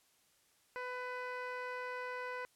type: tone with low-pass filter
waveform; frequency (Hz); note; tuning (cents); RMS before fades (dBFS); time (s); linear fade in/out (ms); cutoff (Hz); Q
15% pulse; 499.6; B4; +20; -42; 0.76-2.45; 0; 2500; 1
effects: white hiss -71 dBFS RMS until 2.55 s + low-pass 12000 Hz 12 dB/octave